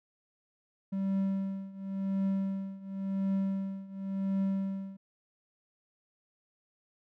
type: tone with tremolo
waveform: triangle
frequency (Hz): 194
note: G3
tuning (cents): -18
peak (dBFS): -24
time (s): 0.92-4.97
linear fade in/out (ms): 10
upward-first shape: triangle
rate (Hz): 0.93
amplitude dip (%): 90
effects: none